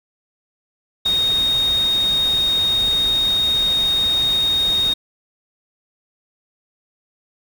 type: tone in noise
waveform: sine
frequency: 3719 Hz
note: A#7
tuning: 5 cents flat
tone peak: -15 dBFS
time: 1.05-4.94 s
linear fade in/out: 10 ms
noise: pink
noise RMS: -31 dBFS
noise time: 1.05-4.94 s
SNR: +13 dB
effects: none